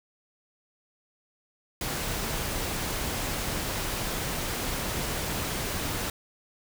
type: noise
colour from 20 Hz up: pink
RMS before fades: -31 dBFS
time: 1.81-6.1 s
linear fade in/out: 2 ms
effects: none

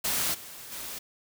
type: noise with level steps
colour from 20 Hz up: white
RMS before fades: -28 / -44 / -38 dBFS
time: 0.04-0.99 s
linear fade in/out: 10 ms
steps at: 0.33 / 0.71 s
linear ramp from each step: 20 ms
effects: none

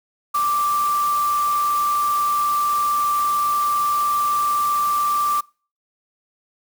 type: tone in noise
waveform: sine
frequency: 1174.7 Hz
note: D6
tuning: in tune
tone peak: -17 dBFS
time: 0.34-5.41 s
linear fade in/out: 10 ms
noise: white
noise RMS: -33 dBFS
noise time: 0.34-5.41 s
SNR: +13 dB
effects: noise-tail reverb RT60 0.4 s tail -25 dB re dry

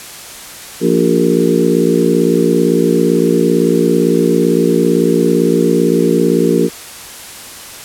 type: harmonic tone with a mistuned harmonic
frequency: 57.8 Hz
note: A#1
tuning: 14 cents flat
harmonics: 3 / 4 / 5 / 6 / 7 / 8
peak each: -16 / -16 / -16 / -16 / -16 / -16 dBFS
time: 0.8-6.7 s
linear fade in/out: 50 ms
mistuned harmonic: 6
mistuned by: +51 cents
effects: white hiss -31 dBFS RMS until 7.84 s + low-pass 12000 Hz 12 dB/octave

